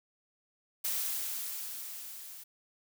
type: noise with level ramp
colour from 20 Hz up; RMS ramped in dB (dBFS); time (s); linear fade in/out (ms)
blue; -32 to -48; 0.84-2.44; 10
effects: none